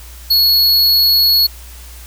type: tone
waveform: square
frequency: 4355 Hz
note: C#8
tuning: 31 cents flat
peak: -9 dBFS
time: 0.3-1.47 s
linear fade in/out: 10 ms
effects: added 60 Hz sine -33 dBFS peak until 2.06 s + white hiss -39 dBFS RMS until 2.06 s